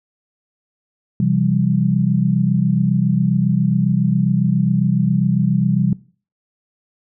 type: chord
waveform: sine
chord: C major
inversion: none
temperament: equal with one note detuned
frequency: 130.81 / 168.67 / 196 Hz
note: C3 / E3 / G3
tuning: 0 / +40 / 0 cents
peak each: -18 dBFS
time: 1.2-5.93 s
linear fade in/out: 2 ms
effects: noise-tail reverb RT60 0.4 s tail -20 dB re dry